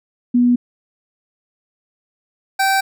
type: tone pair in turn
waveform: sine / 25% pulse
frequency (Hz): 243.9 / 776.1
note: B3 / G5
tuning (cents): -21 / -18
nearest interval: octave + minor sixth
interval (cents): 2003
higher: second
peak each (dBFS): -10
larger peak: neither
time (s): 0.34-0.56 / 2.59-2.81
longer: neither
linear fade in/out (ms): 10
effects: none